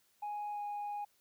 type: tone with pitch glide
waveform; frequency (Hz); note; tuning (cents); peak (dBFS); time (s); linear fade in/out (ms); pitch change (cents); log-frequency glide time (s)
sine; 830.6 to 824.4; G#5 to G#5; 0 to -13; -35; 0.22-1.05; 10; -13; 0.52-0.6
effects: tanh soft clip ceiling -35 dBFS + white hiss -72 dBFS RMS until 1.2 s